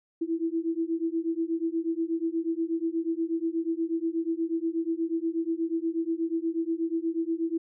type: beating tone pair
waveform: sine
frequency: 325.6 / 333.9 Hz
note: E4 / E4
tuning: -21 / +22 cents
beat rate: 8.3 Hz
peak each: -29 dBFS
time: 0.21-7.58 s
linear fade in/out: 10 ms
effects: none